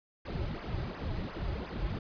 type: noise with flanger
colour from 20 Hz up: brown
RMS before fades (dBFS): -36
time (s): 0.25-1.99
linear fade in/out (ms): 5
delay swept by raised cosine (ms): 0.23 to 4.33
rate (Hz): 2.8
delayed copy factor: -0.8
effects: resampled to 11025 Hz